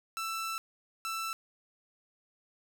sawtooth tone bursts at uneven times, 1329 Hz, E6, 14 cents sharp, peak -30 dBFS, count 2, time 0.17-0.58 / 1.05-1.33 s, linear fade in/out 0 ms, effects none

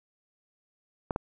clicks, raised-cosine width 1 ms, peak -15 dBFS, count 2, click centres 1.108 / 1.161 s, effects none

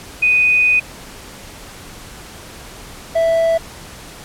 sine / triangle tone pair in turn, 2489 / 659.3 Hz, D#7 / E5, 0 / 0 cents, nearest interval octave + major seventh, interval 2300 cents, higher first, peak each -10 dBFS, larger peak neither, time 0.22-0.8 / 3.15-3.58 s, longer first, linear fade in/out 10 ms, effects pink hiss -36 dBFS RMS until 4.24 s + low-pass 12000 Hz 12 dB/octave

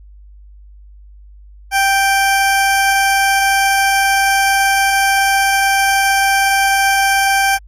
20% pulse tone, 784 Hz, G5, in tune, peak -6 dBFS, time 1.71-7.59 s, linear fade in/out 50 ms, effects added 50 Hz sine -37 dBFS peak until 7.67 s + AAC 48 kbps

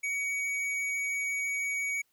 sine tone with hard clipping, 2253 Hz, C#7, 28 cents sharp, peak -31 dBFS, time 0.03-2.02 s, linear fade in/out 10 ms, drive 9 dB, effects white hiss -73 dBFS RMS until 2.12 s

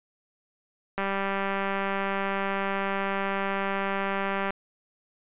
click train, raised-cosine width 0.5 ms, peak -14 dBFS, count 692, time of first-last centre 0.98-4.506 s, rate 196 Hz, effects resampled to 8000 Hz

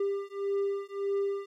triangle beating tone pair, 397.1 / 398.8 Hz, G4 / G4, +22 / +30 cents, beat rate 1.7 Hz, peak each -30 dBFS, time 0-1.46 s, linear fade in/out 5 ms, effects none

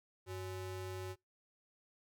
square ring-modulated tone, 233.1 Hz, A#3, in tune, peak -39 dBFS, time 0.26-1.16 s, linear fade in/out 50 ms, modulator 137 Hz, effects noise-tail reverb RT60 0.2 s tail -25 dB re dry

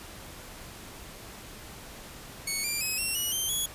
10% pulse tone with pitch steps, 2217 / 2376 / 2547 / 2729 / 2925 / 3135 / 3360 Hz, C#7 / D7 / D#7 / F7 / F#7 / G7 / G#7, 0 / +20 / +40 / -41 / -21 / -1 / +19 cents, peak -20 dBFS, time 2.47-3.66 s, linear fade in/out 5 ms, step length 170 ms, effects pink hiss -45 dBFS RMS until 3.74 s + resampled to 32000 Hz

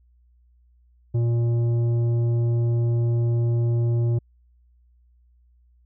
sine tone with tanh clipping, 117.7 Hz, A#2, 17 cents sharp, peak -20 dBFS, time 1.14-4.19 s, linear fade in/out 10 ms, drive 9 dB, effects added 60 Hz sine -55 dBFS peak until 5.85 s

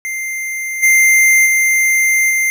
square tone with level steps, 2093 Hz, C7, in tune, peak -20 / -8 / -11 / -13 dBFS, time 0.05-2.5 s, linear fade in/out 0 ms, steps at 0.82 / 1.45 / 2.29 s, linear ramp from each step 20 ms, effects none

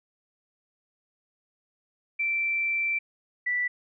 sine tone pair in turn, 2341 / 1968.5 Hz, D7 / B6, -6 / -6 cents, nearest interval minor third, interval 300 cents, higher first, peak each -24 dBFS, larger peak neither, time 2.19-2.99 / 3.46-3.68 s, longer first, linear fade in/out 10 ms, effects none

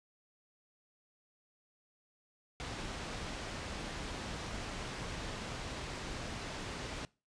pink low-pass noise, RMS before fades -42 dBFS, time 2.6-7.05 s, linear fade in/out 0 ms, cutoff 5800 Hz, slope 12 dB/octave, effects noise-tail reverb RT60 0.3 s tail -23 dB re dry + resampled to 22050 Hz

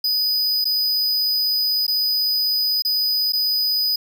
square tone with dropouts, 4978 Hz, D#8, in tune, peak -18 dBFS, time 0.04-3.96 s, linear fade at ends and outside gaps 5 ms, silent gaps 0.644-0.653 / 1.867-1.879 / 2.822-2.849 / 3.323-3.332 s, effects none

